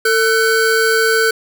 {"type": "tone pair together", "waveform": "square", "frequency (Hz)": [447.7, 1506], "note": ["A4", "F#6"], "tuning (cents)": [30, 30], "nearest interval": "octave + major sixth", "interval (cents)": 2100, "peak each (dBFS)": -15, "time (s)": [0.05, 1.31], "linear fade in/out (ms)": 5, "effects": []}